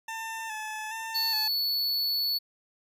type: tone with vibrato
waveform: 20% pulse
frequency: 880 Hz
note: A5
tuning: in tune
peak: -29 dBFS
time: 0.08-1.48 s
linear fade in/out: 5 ms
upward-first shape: square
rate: 1.2 Hz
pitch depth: 34 cents each way
type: tone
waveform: square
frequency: 4431 Hz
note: C#8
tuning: 2 cents flat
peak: -26 dBFS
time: 1.14-2.39 s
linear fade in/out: 20 ms
effects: resampled to 32000 Hz